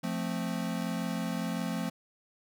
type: chord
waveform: square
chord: F major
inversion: none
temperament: equal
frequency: 174.61 / 220 / 261.6 Hz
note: F3 / A3 / C4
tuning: 0 / 0 / 0 cents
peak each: -35 / -36 / -38 dBFS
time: 0.03-1.9 s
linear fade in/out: 10 ms
effects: none